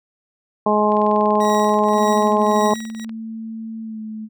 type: harmonic tone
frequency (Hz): 210.6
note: G#3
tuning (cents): +24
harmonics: 1 / 2 / 3 / 4 / 5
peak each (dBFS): -20 / -20 / -20 / -20 / -20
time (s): 0.66-2.74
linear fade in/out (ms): 5
type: click train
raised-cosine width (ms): 0.3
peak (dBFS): -24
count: 46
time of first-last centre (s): 0.92-3.094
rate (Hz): 20.7
type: tone with tremolo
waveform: 15% pulse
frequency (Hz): 1913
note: A#6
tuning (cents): +44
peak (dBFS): -21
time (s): 1.4-3.05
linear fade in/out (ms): 10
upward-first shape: triangle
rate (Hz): 1.8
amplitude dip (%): 95
type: tone with pitch glide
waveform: sine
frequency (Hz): 223.4 to 217.4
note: A3 to A3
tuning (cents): +27 to -21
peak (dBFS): -27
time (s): 1.92-4.29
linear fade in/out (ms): 50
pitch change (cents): -48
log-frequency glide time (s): 3.82-4
effects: none